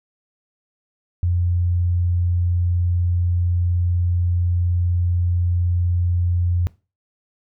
sine tone, 87.9 Hz, F2, 12 cents sharp, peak -16 dBFS, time 1.23-6.67 s, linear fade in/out 0 ms, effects noise-tail reverb RT60 0.3 s tail -20 dB re dry

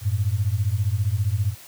sine beating tone pair, 94.4 / 109.4 Hz, F#2 / A2, +35 / -9 cents, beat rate 15 Hz, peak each -22 dBFS, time 0.01-1.55 s, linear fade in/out 50 ms, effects white hiss -45 dBFS RMS until 1.67 s + high-pass 60 Hz 12 dB/octave

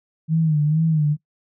sine tone with vibrato, 155.3 Hz, D#3, 3 cents flat, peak -15 dBFS, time 0.28-1.17 s, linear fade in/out 50 ms, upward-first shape sine, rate 2.2 Hz, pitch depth 82 cents each way, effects noise-tail reverb RT60 0.1 s tail -21 dB re dry

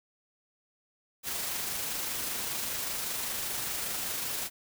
white noise with amplitude modulation, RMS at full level -33 dBFS, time 1.23-4.5 s, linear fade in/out 50 ms, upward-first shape sine, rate 25.1 Hz, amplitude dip 25%, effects none

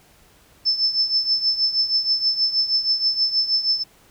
sine tone with tremolo, 5274 Hz, E8, in tune, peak -14 dBFS, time 0.65-3.84 s, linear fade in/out 20 ms, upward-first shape triangle, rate 6.3 Hz, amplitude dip 80%, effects pink hiss -54 dBFS RMS until 4.1 s

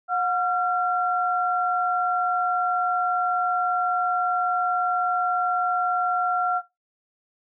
sine tone pair together, 724 / 1369.1 Hz, F#5 / F6, -38 / -35 cents, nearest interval major seventh, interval 1103 cents, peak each -23 dBFS, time 0.08-6.62 s, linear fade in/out 50 ms, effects noise-tail reverb RT60 0.2 s tail -18 dB re dry

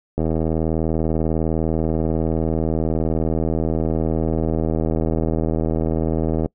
click train, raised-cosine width 2 ms, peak -8 dBFS, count 504, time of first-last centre 0.18-6.46 s, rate 80.1 Hz, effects noise-tail reverb RT60 0.1 s tail -24 dB re dry

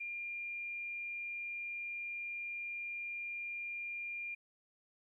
sine tone, 2400 Hz, D7, 37 cents sharp, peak -39 dBFS, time 0-4.35 s, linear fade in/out 10 ms, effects 13-bit

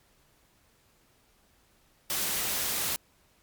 white noise, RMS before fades -30 dBFS, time 2.1-2.96 s, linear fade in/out 0 ms, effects pink hiss -65 dBFS RMS until 3.42 s + MP3 96 kbps

